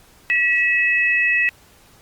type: tone pair together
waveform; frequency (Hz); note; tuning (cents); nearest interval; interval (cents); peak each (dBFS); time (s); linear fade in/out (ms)
sine; 1937 / 2586; B6 / E7; -34 / -34; perfect fourth; 500; -17 / -18; 0.3-1.49; 0
effects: pink hiss -51 dBFS RMS until 2.01 s + Opus 48 kbps